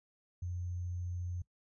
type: tone with sample-and-hold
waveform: sine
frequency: 88.6 Hz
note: F2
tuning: 25 cents sharp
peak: -36 dBFS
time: 0.42-1.42 s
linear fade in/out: 5 ms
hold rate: 6300 Hz
effects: noise-tail reverb RT60 0.1 s tail -20 dB re dry + resampled to 24000 Hz